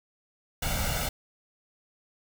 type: noise with comb filter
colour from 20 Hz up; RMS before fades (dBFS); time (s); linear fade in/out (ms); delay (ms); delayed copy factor
pink; -29; 0.62-1.09; 5; 1.4; +0.8
effects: none